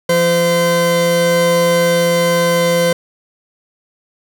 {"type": "tone pair together", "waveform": "40% pulse", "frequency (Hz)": [171.6, 514.2], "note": ["F3", "C5"], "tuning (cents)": [-30, -30], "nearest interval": "octave + perfect fifth", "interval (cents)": 1900, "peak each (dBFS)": [-17, -11], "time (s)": [0.09, 2.93], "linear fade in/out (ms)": 5, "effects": []}